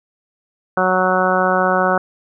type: harmonic tone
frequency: 185 Hz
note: F#3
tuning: in tune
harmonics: 1 / 2 / 3 / 4 / 5 / 6 / 7 / 8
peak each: -23 / -23 / -19 / -20 / -24 / -23 / -21 / -21 dBFS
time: 0.77-1.98 s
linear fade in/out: 2 ms
effects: none